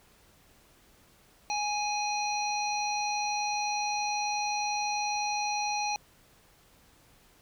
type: harmonic tone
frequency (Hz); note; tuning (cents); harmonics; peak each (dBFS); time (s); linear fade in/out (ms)
830.6; G#5; 0; 1 / 3 / 5 / 7; -30 / -35 / -37 / -38; 1.5-5.96; 0
effects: pink hiss -61 dBFS RMS until 7.41 s